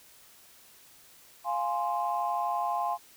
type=chord; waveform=sine; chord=F minor; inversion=none; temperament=equal; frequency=698.5 / 830.6 / 1046.5 Hz; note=F5 / Ab5 / C6; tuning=0 / 0 / 0 cents; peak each=-31 dBFS; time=1.44-2.98 s; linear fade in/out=50 ms; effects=tanh soft clip ceiling -18 dBFS + white hiss -56 dBFS RMS until 3.16 s